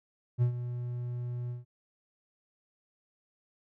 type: tone with ADSR envelope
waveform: triangle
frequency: 121.9 Hz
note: B2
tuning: 22 cents flat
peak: -19 dBFS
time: 0.38-1.65 s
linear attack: 40 ms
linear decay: 97 ms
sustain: -12 dB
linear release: 150 ms
effects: none